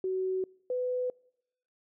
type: tone pair in turn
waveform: sine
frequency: 375.1 / 500.7 Hz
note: F#4 / B4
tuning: +24 / +24 cents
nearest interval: perfect fourth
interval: 500 cents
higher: second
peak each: -28 dBFS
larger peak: neither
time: 0.04-0.44 / 0.7-1.1 s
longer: neither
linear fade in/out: 2 ms
effects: noise-tail reverb RT60 0.8 s tail -26 dB re dry